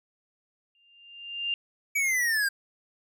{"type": "tone with exponential growth", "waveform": "sine", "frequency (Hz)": 2796, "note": "F7", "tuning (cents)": 1, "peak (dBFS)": -24, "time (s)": [0.75, 1.54], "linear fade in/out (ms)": 1, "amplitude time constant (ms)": 170}
{"type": "linear sweep", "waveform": "square", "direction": "down", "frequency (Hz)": [2295, 1578], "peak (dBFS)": -24, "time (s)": [1.95, 2.49], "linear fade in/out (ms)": 10}
{"effects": []}